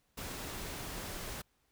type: noise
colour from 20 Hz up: pink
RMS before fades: -42 dBFS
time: 0.17-1.42 s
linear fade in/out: 10 ms
effects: pink hiss -75 dBFS RMS until 1.71 s